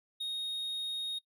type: tone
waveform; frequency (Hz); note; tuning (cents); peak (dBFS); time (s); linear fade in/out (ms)
triangle; 3729; A#7; 0; -32; 0.2-1.19; 10
effects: noise-tail reverb RT60 0.1 s tail -23 dB re dry